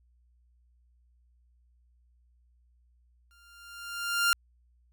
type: tone with exponential growth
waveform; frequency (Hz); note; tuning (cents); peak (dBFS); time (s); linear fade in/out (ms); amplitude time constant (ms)
sawtooth; 1396.9; F6; 0; -17; 3.31-4.33; 0; 220
effects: added 60 Hz sine -62 dBFS peak until 4.92 s